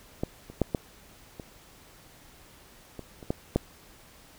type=clicks; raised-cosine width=2 ms; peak=-14 / -29 / -9 / -12 / -25 / -25 / -29 / -13 / -9 dBFS; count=9; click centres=0.235 / 0.5 / 0.617 / 0.748 / 1.398 / 2.993 / 3.228 / 3.305 / 3.56 s; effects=pink hiss -54 dBFS RMS until 4.38 s